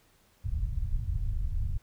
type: low-pass noise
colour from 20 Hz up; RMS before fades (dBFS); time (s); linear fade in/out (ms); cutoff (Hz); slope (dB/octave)
pink; -30; 0.44-1.78; 5; 100; 24
effects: pink hiss -65 dBFS RMS until 1.82 s